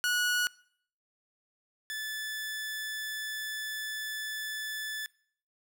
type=tone pair in turn; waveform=sawtooth; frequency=1463 / 1739.8 Hz; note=F#6 / A6; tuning=-20 / -20 cents; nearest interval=minor third; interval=300 cents; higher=second; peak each=-23 / -31 dBFS; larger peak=first; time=0.04-0.47 / 1.9-5.06 s; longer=second; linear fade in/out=0 ms; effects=noise-tail reverb RT60 0.6 s tail -23 dB re dry